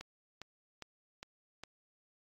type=click train; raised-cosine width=0.2 ms; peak=-27 dBFS; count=5; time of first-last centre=0.01-1.636 s; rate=2.46 Hz; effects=AAC 48 kbps